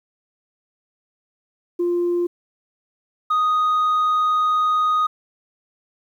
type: tone pair in turn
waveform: sine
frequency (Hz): 349.2 / 1244.4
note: F4 / D#6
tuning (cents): 0 / 0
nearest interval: octave + minor seventh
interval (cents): 2200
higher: second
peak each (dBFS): -16 / -13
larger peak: second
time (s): 1.79-2.27 / 3.3-5.07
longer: second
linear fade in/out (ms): 10
effects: tanh soft clip ceiling -15 dBFS + 9-bit